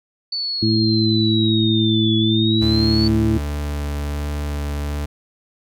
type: linear two-way sweep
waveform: sine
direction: down then up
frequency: 4496 to 3400 to 4496 Hz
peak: -21 dBFS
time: 0.32-3.08 s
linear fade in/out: 5 ms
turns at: 2.17 s
type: harmonic tone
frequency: 110 Hz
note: A2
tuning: in tune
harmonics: 1 / 2 / 3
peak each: -19 / -19 / -19 dBFS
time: 0.62-3.38 s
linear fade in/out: 10 ms
type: tone with vibrato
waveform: 40% pulse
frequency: 72.9 Hz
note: D2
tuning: 12 cents flat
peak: -21 dBFS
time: 2.61-5.06 s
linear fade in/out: 10 ms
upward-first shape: sine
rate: 1.3 Hz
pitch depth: 10 cents each way
effects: none